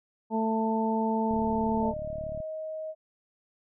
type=harmonic tone; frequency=222 Hz; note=A3; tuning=16 cents sharp; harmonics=1 / 2 / 3 / 4; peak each=-27 / -32 / -35 / -30 dBFS; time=0.3-1.94 s; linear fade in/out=50 ms
type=click train; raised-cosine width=5 ms; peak=-29 dBFS; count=41; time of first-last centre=1.31-2.403 s; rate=36.6 Hz
type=tone with pitch glide; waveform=sine; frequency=613 to 629.1 Hz; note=D#5 to D#5; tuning=-26 to +19 cents; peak=-33 dBFS; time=1.8-2.95 s; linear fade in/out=50 ms; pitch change=+45 cents; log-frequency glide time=1.96-2.17 s
effects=none